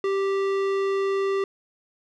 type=tone with low-pass filter; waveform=square; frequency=391.4 Hz; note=G4; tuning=3 cents flat; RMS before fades=-24 dBFS; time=0.04-1.44 s; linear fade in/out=2 ms; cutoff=3200 Hz; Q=0.51; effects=none